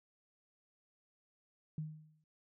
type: tone with exponential decay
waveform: sine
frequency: 154.9 Hz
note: D#3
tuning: 7 cents flat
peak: -35 dBFS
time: 1.78-2.24 s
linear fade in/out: 2 ms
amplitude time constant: 99 ms
effects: none